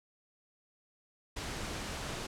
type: noise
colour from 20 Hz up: pink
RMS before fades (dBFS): -39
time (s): 1.36-2.27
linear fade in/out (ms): 10
effects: low-pass 8000 Hz 12 dB/octave